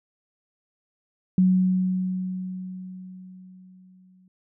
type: tone with exponential decay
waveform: sine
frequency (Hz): 185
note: F#3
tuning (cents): 0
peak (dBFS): -14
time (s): 1.38-4.28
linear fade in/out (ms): 2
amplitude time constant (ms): 630
effects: none